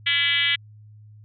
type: tone with frequency modulation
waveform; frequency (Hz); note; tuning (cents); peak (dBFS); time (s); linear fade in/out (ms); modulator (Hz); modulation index
sine; 2619; E7; -12; -18; 0.06-0.56; 10; 308; 2.8
effects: added 106 Hz sine -44 dBFS peak until 1.24 s